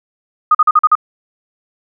sine tone bursts, 1238 Hz, D#6, 9 cents flat, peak -5 dBFS, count 6, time 0.51-0.953 s, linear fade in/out 5 ms, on 38 ms, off 43 ms, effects none

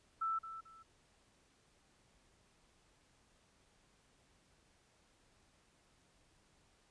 sine tone with echo, 1324 Hz, E6, 7 cents sharp, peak -34 dBFS, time 0.21-0.39 s, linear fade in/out 10 ms, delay 220 ms, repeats 2, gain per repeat -11 dB, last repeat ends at 0.83 s, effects pink hiss -71 dBFS RMS until 6.9 s + resampled to 22050 Hz

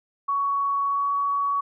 sine tone with pitch glide, 1119 to 1126.8 Hz, C#6 to C#6, +16 to +28 cents, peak -21 dBFS, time 0.28-1.61 s, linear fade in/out 10 ms, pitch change +12 cents, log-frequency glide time 0.85-1.1 s, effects none

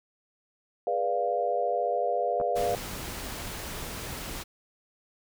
sine chord, G# diminished seventh, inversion none, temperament equal with one note detuned, 415.3 / 489.3 / 587.3 / 698.5 Hz, G#4 / B4 / D5 / F5, 0 / -16 / 0 / 0 cents, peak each -34 / -30 / -31 / -28 dBFS, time 0.87-2.75 s, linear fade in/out 2 ms
clicks, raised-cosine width 1 ms, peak -23 dBFS, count 2, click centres 2.401 / 2.413 s
pink noise, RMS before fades -37 dBFS, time 2.55-4.44 s, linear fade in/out 20 ms
effects none

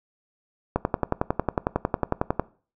click train, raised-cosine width 1 ms, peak -7 dBFS, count 19, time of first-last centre 0.76-2.396 s, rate 11 Hz, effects noise-tail reverb RT60 0.4 s tail -20 dB re dry

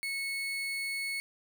35% pulse tone, 2201 Hz, C#7, 13 cents flat, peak -31 dBFS, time 0.03-1.2 s, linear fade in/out 0 ms, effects none

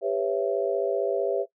sine chord, C# half-diminished seventh, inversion second, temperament just, 399.1 / 498.9 / 554.4 / 665.2 Hz, G4 / B4 / C#5 / E5, +31 / +17 / 0 / +16 cents, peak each -28 / -29 / -28 / -29 dBFS, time 0.01-1.46 s, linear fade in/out 50 ms, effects noise-tail reverb RT60 0.1 s tail -18 dB re dry

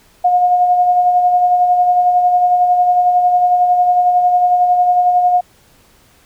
sine tone with tremolo, 718 Hz, F5, 48 cents sharp, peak -7 dBFS, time 0.24-5.41 s, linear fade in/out 10 ms, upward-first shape sine, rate 11 Hz, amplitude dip 40%, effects pink hiss -50 dBFS RMS until 6.25 s

